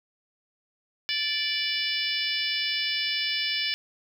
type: harmonic tone with a mistuned harmonic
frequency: 583 Hz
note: D5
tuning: 13 cents flat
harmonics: 3 / 4 / 5 / 6 / 7 / 8 / 9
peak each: -35 / -32 / -31 / -33 / -37 / -35 / -32 dBFS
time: 1.09-3.74 s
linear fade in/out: 0 ms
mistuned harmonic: 5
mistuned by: +20 cents
effects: 9-bit